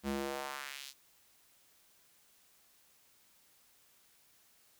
square tone with high-pass filter sweep, 69 Hz, C#2, 7 cents flat, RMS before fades -40 dBFS, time 0.03-0.94 s, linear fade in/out 50 ms, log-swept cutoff 160 to 4800 Hz, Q 1.4, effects white hiss -67 dBFS RMS until 4.79 s

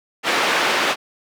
white band-pass noise, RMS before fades -19 dBFS, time 0.23-0.96 s, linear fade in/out 50 ms, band 320 to 2400 Hz, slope 12 dB/octave, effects none

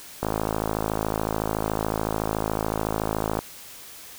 click train, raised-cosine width 1 ms, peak -10 dBFS, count 171, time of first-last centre 0.23-3.39 s, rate 53.8 Hz, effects white hiss -43 dBFS RMS until 4.18 s

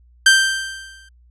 sawtooth tone with exponential decay, 1568 Hz, G6, in tune, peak -3 dBFS, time 0.26-1.09 s, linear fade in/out 5 ms, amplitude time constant 180 ms, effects added 60 Hz sine -48 dBFS peak until 1.3 s + resampled to 24000 Hz

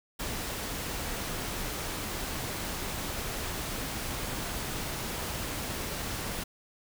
pink noise, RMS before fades -35 dBFS, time 0.19-6.44 s, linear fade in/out 10 ms, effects none

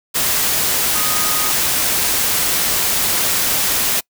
sine tone in noise, 1244.5 Hz, D#6, in tune, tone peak -26 dBFS, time 0.94-1.52 s, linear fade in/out 20 ms, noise white, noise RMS -17 dBFS, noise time 0.14-4.01 s, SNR -12 dB, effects noise-tail reverb RT60 0.1 s tail -26 dB re dry

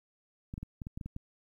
clicks, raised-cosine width 5 ms, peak -27 dBFS, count 9, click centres 0.539 / 0.579 / 0.63 / 0.818 / 0.869 / 0.975 / 1.012 / 1.06 / 1.164 s, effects 11-bit

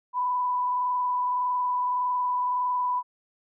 sine tone with frequency modulation, 993 Hz, B5, 9 cents sharp, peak -23 dBFS, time 0.13-3.03 s, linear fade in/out 50 ms, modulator 21.7 Hz, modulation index 0.5, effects none

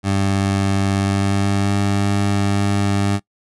20% pulse tone with pitch glide, 98.1 to 100.22 Hz, G2 to G2, +2 to +39 cents, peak -11 dBFS, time 0.03-3.2 s, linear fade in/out 50 ms, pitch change +37 cents, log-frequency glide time 0.95-1.84 s, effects noise-tail reverb RT60 0.1 s tail -22 dB re dry + resampled to 24000 Hz

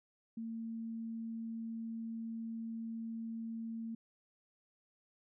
sine tone, 226.8 Hz, A#3, 47 cents flat, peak -39 dBFS, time 0.37-3.95 s, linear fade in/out 5 ms, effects none

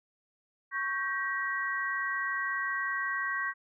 sine chord, G diminished, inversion second, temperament equal with one note detuned, 1108.7 / 1568 / 1907.1 Hz, Db6 / G6 / Bb6, 0 / 0 / +39 cents, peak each -35 / -34 / -33 dBFS, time 0.71-3.54 s, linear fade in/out 50 ms, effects none

